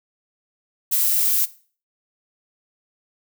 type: noise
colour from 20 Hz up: violet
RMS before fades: -19 dBFS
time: 0.91-1.46 s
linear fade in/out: 20 ms
effects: noise-tail reverb RT60 0.4 s tail -17 dB re dry